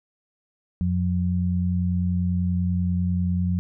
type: tone pair together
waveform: sine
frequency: 89 / 179.19 Hz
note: F2 / F3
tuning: +33 / +45 cents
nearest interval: octave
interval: 1212 cents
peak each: -23 dBFS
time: 0.81-3.59 s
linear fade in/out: 0 ms
effects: none